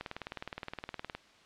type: click train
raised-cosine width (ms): 0.3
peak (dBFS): -22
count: 23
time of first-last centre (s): 0.01-1.15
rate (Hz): 19.3
effects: white hiss -60 dBFS RMS until 1.45 s + low-pass 4000 Hz 12 dB/octave